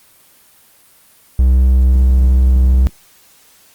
triangle tone, 64.1 Hz, C2, 35 cents flat, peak -5 dBFS, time 1.39-2.87 s, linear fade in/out 0 ms, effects white hiss -48 dBFS RMS until 3.74 s + Opus 24 kbps

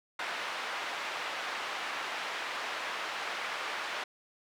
pink band-pass noise, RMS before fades -37 dBFS, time 0.19-4.04 s, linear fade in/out 5 ms, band 870 to 3000 Hz, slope 12 dB/octave, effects none

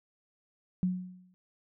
sine tone with exponential decay, 182.6 Hz, F#3, 23 cents flat, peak -23 dBFS, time 0.83-1.34 s, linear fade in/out 0 ms, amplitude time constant 110 ms, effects none

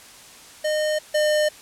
square tone pair in turn, 612 / 606 Hz, D#5 / D#5, -29 / -46 cents, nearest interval unison, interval 17 cents, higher first, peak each -21 / -18 dBFS, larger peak second, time 0.64-0.99 / 1.14-1.49 s, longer neither, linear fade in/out 10 ms, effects white hiss -45 dBFS RMS until 1.61 s + low-pass 10000 Hz 12 dB/octave

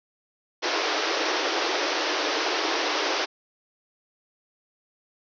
pink band-pass noise, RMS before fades -26 dBFS, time 0.62-3.26 s, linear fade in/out 20 ms, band 300 to 5900 Hz, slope 96 dB/octave, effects none

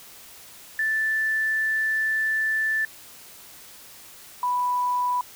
sine tone pair in turn, 1760 / 987.8 Hz, A6 / B5, 0 / 0 cents, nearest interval minor seventh, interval 1000 cents, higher first, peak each -21 dBFS, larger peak neither, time 0.79-2.85 / 4.43-5.21 s, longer first, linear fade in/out 2 ms, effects white hiss -46 dBFS RMS until 5.35 s

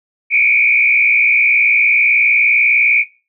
sine tone with frequency modulation, 2349 Hz, D7, in tune, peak -8 dBFS, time 0.3-3.05 s, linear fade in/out 50 ms, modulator 59.9 Hz, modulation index 2.1, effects noise-tail reverb RT60 0.3 s tail -18 dB re dry

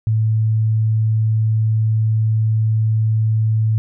sine tone, 110 Hz, A2, in tune, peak -13 dBFS, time 0.07-3.78 s, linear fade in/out 0 ms, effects none

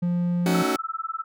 triangle tone, 175.2 Hz, F3, 6 cents sharp, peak -19 dBFS, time 0.02-0.63 s, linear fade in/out 10 ms
sawtooth chord, D# half-diminished seventh, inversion second, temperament just, 224 / 280 / 311.1 / 373.4 Hz, A3 / C#4 / D#4 / F#4, +31 / +18 / 0 / +16 cents, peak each -28 / -23 / -25 / -22 dBFS, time 0.46-0.76 s, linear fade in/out 2 ms
sine tone with tremolo, 1318.5 Hz, E6, in tune, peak -24 dBFS, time 0.54-1.24 s, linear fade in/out 10 ms, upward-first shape sine, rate 20 Hz, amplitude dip 100%
effects none

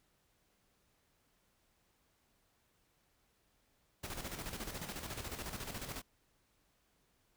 pink noise with tremolo, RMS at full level -42 dBFS, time 4.03-6.02 s, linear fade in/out 10 ms, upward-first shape square, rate 14 Hz, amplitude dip 55%, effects pink hiss -75 dBFS RMS until 7.36 s

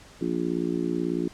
harmonic tone, 58.27 Hz, A#1, in tune, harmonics 3 / 4 / 5 / 6 / 7, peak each -31 / -34 / -29 / -29 / -35 dBFS, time 0.21-1.28 s, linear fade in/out 5 ms, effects pink hiss -50 dBFS RMS until 1.33 s + low-pass 8000 Hz 12 dB/octave

